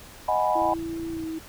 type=chord; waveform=sine; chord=G# minor seventh; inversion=second; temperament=equal; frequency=622.3 / 740 / 830.6 / 987.8 Hz; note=D#5 / F#5 / G#5 / B5; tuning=0 / 0 / 0 / 0 cents; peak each=-26 dBFS; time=0.28-0.74 s; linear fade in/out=5 ms
type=tone with pitch glide; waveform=sine; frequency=330 to 321.7 Hz; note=E4 to E4; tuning=+2 to -42 cents; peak=-29 dBFS; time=0.55-1.39 s; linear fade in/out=10 ms; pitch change=-44 cents; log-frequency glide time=1.1-1.23 s
type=click train; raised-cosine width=5 ms; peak=-31 dBFS; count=19; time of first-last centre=0.62-1.239 s; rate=29.1 Hz
effects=pink hiss -46 dBFS RMS until 1.48 s